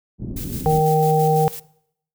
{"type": "low-pass noise", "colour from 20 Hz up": "white", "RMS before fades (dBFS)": -29, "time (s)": [0.18, 0.83], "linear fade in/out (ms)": 50, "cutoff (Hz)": 280, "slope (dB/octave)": 24}
{"type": "noise with tremolo", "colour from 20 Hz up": "blue", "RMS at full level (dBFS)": -33, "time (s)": [0.36, 1.6], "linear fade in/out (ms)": 10, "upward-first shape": "square", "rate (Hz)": 6, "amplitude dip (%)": 45}
{"type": "harmonic tone", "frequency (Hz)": 155.56, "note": "D#3", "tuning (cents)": 0, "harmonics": [1, 3, 5], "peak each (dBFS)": [-18, -18, -18], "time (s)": [0.66, 1.48], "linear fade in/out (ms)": 0}
{"effects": ["noise-tail reverb RT60 0.7 s tail -22 dB re dry"]}